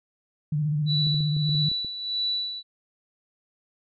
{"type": "tone with vibrato", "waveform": "sine", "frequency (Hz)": 150, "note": "D3", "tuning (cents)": 37, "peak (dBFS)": -22, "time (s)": [0.52, 1.69], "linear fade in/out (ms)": 5, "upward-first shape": "square", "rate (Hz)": 15, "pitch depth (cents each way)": 48}
{"type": "tone with tremolo", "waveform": "sine", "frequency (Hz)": 3951, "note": "B7", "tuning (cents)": 0, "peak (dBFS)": -23, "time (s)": [0.86, 2.63], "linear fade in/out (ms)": 50, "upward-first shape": "sine", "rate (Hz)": 1.6, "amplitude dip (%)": 65}
{"type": "clicks", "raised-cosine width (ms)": 3, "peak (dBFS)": -28, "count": 8, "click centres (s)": [1.07, 1.144, 1.206, 1.366, 1.492, 1.551, 1.716, 1.847]}
{"effects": []}